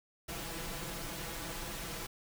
pink noise with comb filter, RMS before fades -41 dBFS, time 0.28-2.07 s, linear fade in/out 10 ms, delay 6 ms, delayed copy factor +0.8, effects none

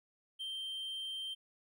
triangle tone, 3141 Hz, G7, 3 cents sharp, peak -37 dBFS, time 0.39-1.35 s, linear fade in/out 20 ms, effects none

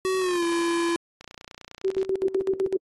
square tone with pitch glide, 376.3 to 339.1 Hz, F#4 to E4, +29 to +49 cents, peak -23 dBFS, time 0.05-0.96 s, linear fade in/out 0 ms, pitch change -180 cents, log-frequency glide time 0.19-0.44 s
click train, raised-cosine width 0.2 ms, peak -24 dBFS, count 26, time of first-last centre 1.21-2.049 s, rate 29.8 Hz
sine tone with tremolo, 382.8 Hz, G4, 41 cents flat, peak -20 dBFS, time 1.84-2.77 s, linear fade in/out 10 ms, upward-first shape square, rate 7.9 Hz, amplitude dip 80%
effects AAC 32 kbps

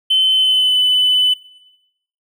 triangle tone with pitch glide, 3061 to 3005 Hz, G7 to F#7, -42 to +26 cents, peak -8 dBFS, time 0.1-1.34 s, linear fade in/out 10 ms, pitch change -32 cents, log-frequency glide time 0.34-0.79 s, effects noise-tail reverb RT60 0.9 s tail -20 dB re dry + tanh soft clip ceiling -7 dBFS

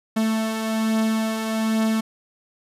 45% pulse beating tone pair, 220 / 221.2 Hz, A3 / A3, 0 / +9 cents, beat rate 1.2 Hz, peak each -28 / -21 dBFS, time 0.16-2.01 s, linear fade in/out 10 ms, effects resampled to 32000 Hz

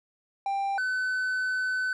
triangle tone pair in turn, 790 / 1511.3 Hz, G5 / F#6, +13 / +36 cents, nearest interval major seventh, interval 1123 cents, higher second, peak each -24 / -24 dBFS, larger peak neither, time 0.46-0.78 / 0.78-1.93 s, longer second, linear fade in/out 2 ms, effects resampled to 24000 Hz

